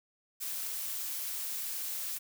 blue noise, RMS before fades -37 dBFS, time 0.4-2.19 s, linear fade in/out 20 ms, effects none

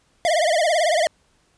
square tone with vibrato, 654 Hz, E5, 14 cents flat, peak -17 dBFS, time 0.25-1.07 s, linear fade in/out 0 ms, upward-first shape triangle, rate 18 Hz, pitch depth 180 cents each way, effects pink hiss -62 dBFS RMS until 1.57 s + resampled to 22050 Hz

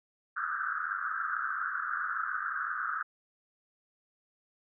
white band-pass noise, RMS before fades -34 dBFS, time 0.36-3.03 s, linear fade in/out 10 ms, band 1200 to 1600 Hz, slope 96 dB/octave, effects none

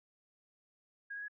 sine tone with pitch steps, 1635 / 1655.9 / 1677.1 Hz, G#6 / G#6 / G#6, -28 / -6 / +16 cents, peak -40 dBFS, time 1.1-1.283 s, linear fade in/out 10 ms, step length 61 ms, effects none

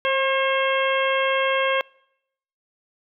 harmonic tone with a mistuned harmonic, 538 Hz, C5, 48 cents sharp, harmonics 1 / 2 / 3 / 4 / 5 / 6, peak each -22 / -25 / -27 / -28 / -29 / -30 dBFS, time 0.05-1.81 s, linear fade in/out 0 ms, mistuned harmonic 1, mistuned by -16 cents, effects noise-tail reverb RT60 0.8 s tail -26 dB re dry

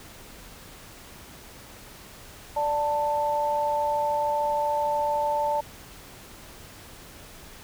sine tone pair together, 587.3 / 886.5 Hz, D5 / A5, 0 / +13 cents, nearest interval perfect fifth, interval 713 cents, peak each -27 / -24 dBFS, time 2.56-5.61 s, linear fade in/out 10 ms, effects pink hiss -46 dBFS RMS until 7.63 s

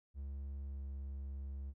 triangle tone with pitch glide, 69.3 to 68.54 Hz, C#2 to C#2, 0 to -19 cents, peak -39 dBFS, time 0.14-1.74 s, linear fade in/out 50 ms, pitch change -19 cents, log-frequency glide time 0.62-0.83 s, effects none

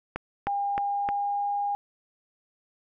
click train, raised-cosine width 0.5 ms, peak -15 dBFS, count 4, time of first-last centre 0.16-1.089 s, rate 3.23 Hz
sine tone with pitch glide, 805 to 812 Hz, G5 to G#5, +46 to -39 cents, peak -25 dBFS, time 0.47-1.75 s, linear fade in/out 0 ms, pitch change +15 cents, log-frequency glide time 0.67-1.49 s
effects none

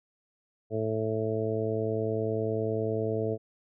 harmonic tone, 110 Hz, A2, in tune, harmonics 1 / 2 / 3 / 4 / 5 / 6, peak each -33 / -37 / -36 / -30 / -37 / -36 dBFS, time 0.7-3.38 s, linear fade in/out 50 ms, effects none

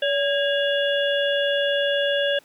harmonic tone with a mistuned harmonic, 568 Hz, C#5, 42 cents sharp, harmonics 1 / 3 / 5 / 6, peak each -21 / -26 / -28 / -29 dBFS, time 0.02-2.39 s, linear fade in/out 5 ms, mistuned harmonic 3, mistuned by -71 cents, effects pink hiss -55 dBFS RMS until 2.44 s + high-pass 200 Hz 12 dB/octave

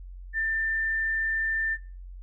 sine tone, 1787 Hz, A6, 26 cents sharp, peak -24 dBFS, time 0.33-1.78 s, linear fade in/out 50 ms, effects noise-tail reverb RT60 0.3 s tail -20 dB re dry + added 45 Hz sine -39 dBFS peak until 2.22 s

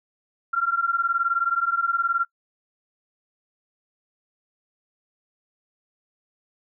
sine beating tone pair, 1366 / 1385 Hz, F6 / F6, -39 / -15 cents, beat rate 19 Hz, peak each -23 dBFS, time 0.53-2.25 s, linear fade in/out 10 ms, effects noise-tail reverb RT60 0.1 s tail -26 dB re dry

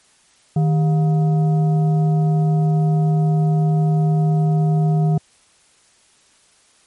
sine tone with frequency modulation, 155.56 Hz, D#3, in tune, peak -13 dBFS, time 0.56-5.18 s, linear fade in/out 5 ms, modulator 554 Hz, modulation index 0.36, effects white hiss -55 dBFS RMS until 6.86 s + MP3 48 kbps

